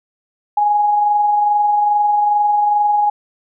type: tone with amplitude modulation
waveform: sine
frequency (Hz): 830.6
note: G#5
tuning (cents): 0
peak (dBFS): -10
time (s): 0.57-3.1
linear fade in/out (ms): 5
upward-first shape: sine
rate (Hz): 22.4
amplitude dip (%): 30
effects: none